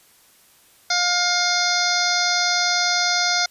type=harmonic tone; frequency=710 Hz; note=F5; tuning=28 cents sharp; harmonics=1 / 2 / 3 / 5 / 6 / 7 / 8 / 9; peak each=-25 / -24 / -26 / -28 / -26 / -24 / -28 / -29 dBFS; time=0.9-3.46 s; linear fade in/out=5 ms; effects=white hiss -54 dBFS RMS until 3.5 s + resampled to 32000 Hz